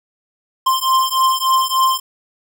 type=beating tone pair; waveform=square; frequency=1046.5 / 1049.9 Hz; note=C6 / C6; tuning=0 / +6 cents; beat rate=3.4 Hz; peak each=-17 dBFS; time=0.66-2 s; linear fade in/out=10 ms; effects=none